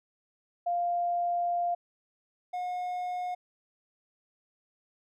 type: tone pair in turn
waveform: sine / triangle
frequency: 698.5 / 721.5 Hz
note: F5 / F#5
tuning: 0 / -44 cents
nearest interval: minor second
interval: 56 cents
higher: second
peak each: -26 / -29 dBFS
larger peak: first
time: 0.66-1.75 / 2.53-3.35 s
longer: first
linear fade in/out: 10 ms
effects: none